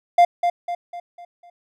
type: tone with echo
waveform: triangle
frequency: 698.5 Hz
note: F5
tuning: in tune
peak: -7 dBFS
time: 0.18-0.25 s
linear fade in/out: 5 ms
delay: 250 ms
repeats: 5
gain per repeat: -7 dB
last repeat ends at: 1.5 s
effects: none